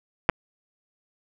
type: clicks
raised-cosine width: 0.5 ms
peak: -3 dBFS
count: 2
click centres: 0.291 / 0.297 s
effects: none